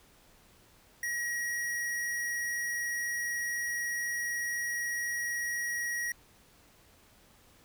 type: tone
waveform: square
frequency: 1902 Hz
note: A#6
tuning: 34 cents sharp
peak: -32 dBFS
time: 1.03-6.12 s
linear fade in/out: 2 ms
effects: pink hiss -61 dBFS RMS until 7.64 s